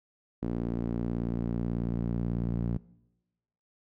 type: tone with band-pass filter sweep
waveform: sawtooth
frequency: 58.27 Hz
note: A#1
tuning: in tune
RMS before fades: -31 dBFS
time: 0.42-2.78 s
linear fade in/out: 10 ms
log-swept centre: 260 to 170 Hz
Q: 1.6
effects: noise-tail reverb RT60 1.0 s tail -22 dB re dry